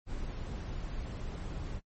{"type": "noise", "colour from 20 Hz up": "brown", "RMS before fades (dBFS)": -38, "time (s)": [0.06, 1.81], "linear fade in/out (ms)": 50, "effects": ["noise-tail reverb RT60 0.1 s tail -24 dB re dry", "MP3 32 kbps"]}